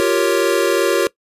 square chord, G half-diminished seventh, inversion third, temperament equal, 349.2 / 392 / 466.2 / 554.4 Hz, F4 / G4 / Bb4 / Db5, 0 / 0 / 0 / 0 cents, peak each -20 dBFS, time 0-1.07 s, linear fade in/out 0 ms, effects noise-tail reverb RT60 0.1 s tail -20 dB re dry + resampled to 32000 Hz

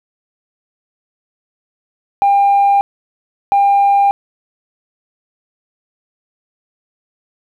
sine tone pair in turn, 800 / 800 Hz, G5 / G5, +35 / +35 cents, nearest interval unison, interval 0 cents, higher neither, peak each -6 dBFS, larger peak neither, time 2.22-2.81 / 3.52-4.11 s, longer neither, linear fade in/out 0 ms, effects tanh soft clip ceiling -6 dBFS + 8-bit

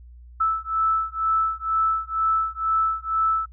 sine beating tone pair, 1313 / 1315.1 Hz, E6 / E6, -7 / -4 cents, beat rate 2.1 Hz, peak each -23 dBFS, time 0.4-3.46 s, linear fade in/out 10 ms, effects noise-tail reverb RT60 0.1 s tail -25 dB re dry + added 60 Hz sine -42 dBFS peak until 3.52 s

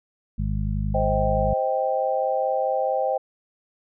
harmonic tone, 51.4 Hz, G#1, 17 cents flat, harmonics 1 / 2 / 3 / 4, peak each -25 / -28 / -30 / -31 dBFS, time 0.38-1.54 s, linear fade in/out 10 ms
sine chord, C minor, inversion none, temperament just, 523.3 / 627.9 / 784.9 Hz, C5 / Eb5 / G5, 0 / +16 / +2 cents, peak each -24 / -26 / -25 dBFS, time 0.94-3.18 s, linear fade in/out 10 ms
effects none

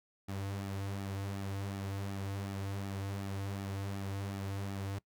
sawtooth tone with flanger, 98.4 Hz, G2, 7 cents sharp, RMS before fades -39 dBFS, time 0.28-4.99 s, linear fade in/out 10 ms, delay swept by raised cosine 1.9 to 5.1 ms, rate 2.7 Hz, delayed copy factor -0.55, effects noise-tail reverb RT60 0.1 s tail -22 dB re dry

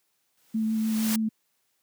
white noise with exponential growth, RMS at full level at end -28 dBFS, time 0.37-1.16 s, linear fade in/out 5 ms, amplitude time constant 170 ms
sine tone with vibrato, 220 Hz, A3, in tune, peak -23 dBFS, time 0.54-1.29 s, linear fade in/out 10 ms, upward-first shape triangle, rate 6.6 Hz, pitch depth 16 cents each way
effects white hiss -73 dBFS RMS until 1.82 s + high-pass 100 Hz 12 dB/octave

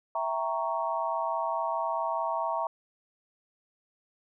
sine chord, E diminished seventh, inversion none, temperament equal, 659.3 / 784 / 932.3 / 1108.7 Hz, E5 / G5 / Bb5 / Db6, 0 / 0 / 0 / 0 cents, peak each -32 / -37 / -31 / -34 dBFS, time 0.15-2.67 s, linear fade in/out 2 ms, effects none

